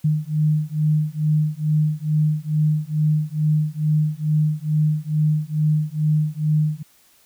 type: beating tone pair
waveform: sine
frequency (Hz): 151.8 / 154.1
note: D#3 / D#3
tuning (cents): -42 / -16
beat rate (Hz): 2.3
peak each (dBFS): -20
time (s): 0.04-6.83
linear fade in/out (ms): 10
effects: white hiss -56 dBFS RMS until 7.25 s